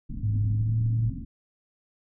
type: low-pass noise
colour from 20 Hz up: pink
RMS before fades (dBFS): -35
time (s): 0.09-1.25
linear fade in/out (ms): 10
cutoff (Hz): 290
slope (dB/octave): 96
type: tone with pitch glide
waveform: sine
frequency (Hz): 104.6 to 113.41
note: G#2 to A#2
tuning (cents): +13 to -47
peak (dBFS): -22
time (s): 0.23-1.1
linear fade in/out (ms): 5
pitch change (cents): +140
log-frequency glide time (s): 0.49-0.77
effects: none

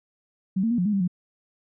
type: tone with pitch steps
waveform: sine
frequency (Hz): 189.5 / 226.9 / 239.2 / 178.7 / 210.2 / 196.6 / 178.8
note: F#3 / A#3 / A#3 / F3 / G#3 / G3 / F3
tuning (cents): +42 / -47 / +45 / +40 / +21 / +5 / +41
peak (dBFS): -20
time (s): 0.56-1.078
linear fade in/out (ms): 10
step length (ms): 74
effects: none

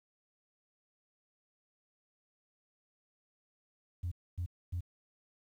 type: tone bursts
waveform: sine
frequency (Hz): 87.7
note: F2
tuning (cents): +8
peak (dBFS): -32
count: 3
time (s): 4.03-4.808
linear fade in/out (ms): 10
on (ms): 86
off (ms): 260
effects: tanh soft clip ceiling -30 dBFS + 11-bit

